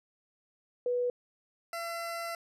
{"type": "tone pair in turn", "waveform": ["sine", "20% pulse"], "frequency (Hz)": [490.6, 676.3], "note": ["B4", "E5"], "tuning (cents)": [-12, 44], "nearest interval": "tritone", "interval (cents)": 556, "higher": "second", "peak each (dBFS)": [-27, -30], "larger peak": "first", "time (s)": [[0.86, 1.1], [1.73, 2.35]], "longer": "second", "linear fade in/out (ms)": 2, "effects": ["resampled to 32000 Hz"]}